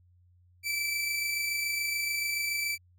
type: tone pair together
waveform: sawtooth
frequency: 2297 / 2324 Hz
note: D7 / D7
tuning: -39 / -19 cents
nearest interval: unison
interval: 20 cents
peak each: -36 / -26 dBFS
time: 0.63-2.78 s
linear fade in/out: 50 ms
effects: added 89 Hz sine -59 dBFS peak until 2.98 s